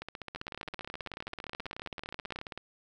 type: two click trains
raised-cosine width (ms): 0.3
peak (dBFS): -23 / -23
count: 37 / 42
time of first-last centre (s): 0.02-2.388 / 0.36-2.576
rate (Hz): 15.2 / 18.5
effects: none